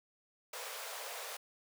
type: high-pass noise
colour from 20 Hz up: pink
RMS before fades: -44 dBFS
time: 0.53-1.37 s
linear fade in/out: 5 ms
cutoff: 440 Hz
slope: 96 dB/octave
effects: none